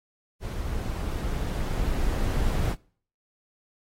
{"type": "noise with level ramp", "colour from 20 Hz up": "brown", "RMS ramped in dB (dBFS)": [-31, -24], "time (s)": [0.4, 2.76], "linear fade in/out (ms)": 50, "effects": ["noise-tail reverb RT60 0.5 s tail -24 dB re dry", "AAC 48 kbps"]}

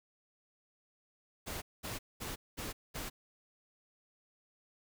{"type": "noise bursts", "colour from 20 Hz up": "pink", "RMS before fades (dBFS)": -41, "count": 5, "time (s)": [1.46, 3.1], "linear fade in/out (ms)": 20, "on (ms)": 160, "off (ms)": 210, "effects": []}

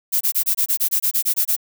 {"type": "noise bursts", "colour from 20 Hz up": "violet", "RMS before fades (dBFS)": -18, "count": 13, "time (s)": [0.12, 1.565], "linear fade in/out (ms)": 20, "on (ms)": 89, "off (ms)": 24, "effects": []}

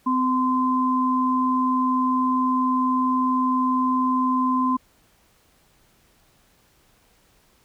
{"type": "tone pair together", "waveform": "sine", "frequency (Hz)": [256.4, 1032], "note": ["C4", "C6"], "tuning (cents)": [-35, -24], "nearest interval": "2 octaves", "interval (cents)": 2411, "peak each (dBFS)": -21, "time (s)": [0.06, 4.77], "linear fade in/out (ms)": 10, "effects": ["pink hiss -60 dBFS RMS until 7.64 s"]}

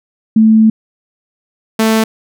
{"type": "tone pair in turn", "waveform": ["sine", "sawtooth"], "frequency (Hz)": [220, 221.3], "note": ["A3", "A3"], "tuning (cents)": [0, 10], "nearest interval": "unison", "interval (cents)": 10, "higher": "second", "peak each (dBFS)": [-4, -5], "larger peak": "first", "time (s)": [[0.36, 0.7], [1.79, 2.04]], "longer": "first", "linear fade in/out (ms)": 5, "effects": []}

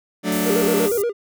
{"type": "chord", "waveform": "sawtooth", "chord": "D major", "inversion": "first", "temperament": "just", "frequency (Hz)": [183.54, 220.2, 293.7], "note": ["F#3", "A3", "D4"], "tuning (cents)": [-14, 2, 0], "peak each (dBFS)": [-20, -20, -19], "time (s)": [0.23, 0.9], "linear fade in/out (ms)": 50}
{"type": "band-stop noise", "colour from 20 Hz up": "white", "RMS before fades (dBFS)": -29, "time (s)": [0.32, 1.02], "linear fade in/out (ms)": 2, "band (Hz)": [690, 5900], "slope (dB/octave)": 24}
{"type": "tone with vibrato", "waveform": "triangle", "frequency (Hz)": 437, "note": "A4", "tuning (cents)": -12, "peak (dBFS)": -16, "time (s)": [0.44, 1.13], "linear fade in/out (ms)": 50, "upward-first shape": "square", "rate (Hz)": 8.4, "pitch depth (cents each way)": 140}
{"effects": []}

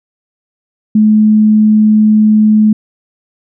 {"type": "tone", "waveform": "sine", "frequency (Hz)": 214.4, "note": "A3", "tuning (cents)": -45, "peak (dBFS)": -4, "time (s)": [0.95, 2.73], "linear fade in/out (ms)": 5, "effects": []}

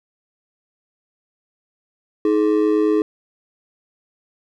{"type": "ring-modulated tone", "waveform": "triangle", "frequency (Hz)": 370, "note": "F#4", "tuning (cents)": 0, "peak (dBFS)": -9, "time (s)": [2.25, 3.02], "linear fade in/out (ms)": 2, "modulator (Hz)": 54.3, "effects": []}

